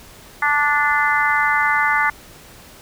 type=harmonic tone; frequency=292.5 Hz; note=D4; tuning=7 cents flat; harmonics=3 / 4 / 5 / 6 / 7; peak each=-21 / -21 / -21 / -21 / -21 dBFS; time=0.42-2.1 s; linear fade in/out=5 ms; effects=pink hiss -43 dBFS RMS until 2.81 s